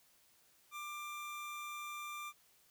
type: tone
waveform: 25% pulse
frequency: 1187 Hz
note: D6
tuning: 18 cents sharp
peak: -39 dBFS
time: 0.71-2.33 s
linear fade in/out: 50 ms
effects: white hiss -69 dBFS RMS until 2.7 s